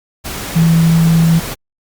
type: tone in noise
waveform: sine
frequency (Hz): 164.81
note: E3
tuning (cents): 0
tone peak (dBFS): -7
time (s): 0.55-1.4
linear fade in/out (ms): 20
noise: pink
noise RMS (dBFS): -24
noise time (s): 0.24-1.55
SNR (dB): +14
effects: Opus 48 kbps